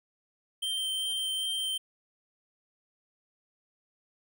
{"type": "tone with vibrato", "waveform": "square", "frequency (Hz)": 3134, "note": "G7", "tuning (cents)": -1, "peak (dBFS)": -30, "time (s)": [0.62, 1.78], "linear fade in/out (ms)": 10, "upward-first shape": "sine", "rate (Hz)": 2.5, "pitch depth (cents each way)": 10, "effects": []}